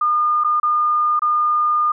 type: tone with dropouts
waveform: sine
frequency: 1215 Hz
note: D#6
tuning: 42 cents flat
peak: -14 dBFS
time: 0.01-1.92 s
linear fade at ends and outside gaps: 5 ms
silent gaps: 0.438-0.445 / 0.6-0.63 / 1.194-1.219 s
effects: none